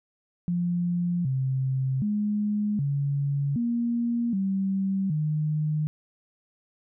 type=tone with pitch steps; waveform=sine; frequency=174.9 / 132.1 / 208.6 / 141.2 / 236 / 193.3 / 152.7 Hz; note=F3 / C3 / G#3 / C#3 / A#3 / G3 / D#3; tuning=+3 / +17 / +8 / +32 / +22 / -24 / -32 cents; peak=-23 dBFS; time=0.48-5.87 s; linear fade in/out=0 ms; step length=770 ms; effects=none